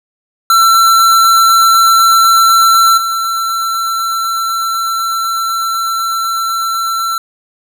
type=tone with level steps; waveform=square; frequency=1346 Hz; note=E6; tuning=36 cents sharp; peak=-6 / -14 dBFS; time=0.5-7.18 s; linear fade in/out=2 ms; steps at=2.97 s; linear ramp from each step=10 ms; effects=none